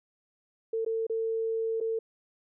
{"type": "tone with dropouts", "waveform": "sine", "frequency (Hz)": 450, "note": "A4", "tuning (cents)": 39, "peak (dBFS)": -27, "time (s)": [0.73, 1.99], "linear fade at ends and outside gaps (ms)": 5, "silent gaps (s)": [[0.849, 0.862], [1.068, 1.097], [1.803, 1.81]], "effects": []}